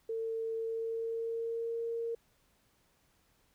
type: tone with pitch glide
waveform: sine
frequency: 450.8 to 462.1 Hz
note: A4 to A#4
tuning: +42 to -15 cents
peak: -33 dBFS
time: 0.09-2.15 s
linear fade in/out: 5 ms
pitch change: +43 cents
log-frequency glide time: 0.54-1.82 s
effects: pink hiss -71 dBFS RMS until 3.54 s